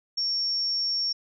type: tone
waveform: sine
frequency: 5490 Hz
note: F8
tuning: 31 cents flat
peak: -24 dBFS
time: 0.17-1.13 s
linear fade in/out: 10 ms
effects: none